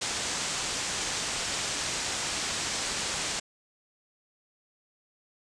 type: low-pass noise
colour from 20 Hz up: white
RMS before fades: -32 dBFS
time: 0.01-3.4 s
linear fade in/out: 10 ms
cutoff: 8300 Hz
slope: 48 dB/octave
effects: none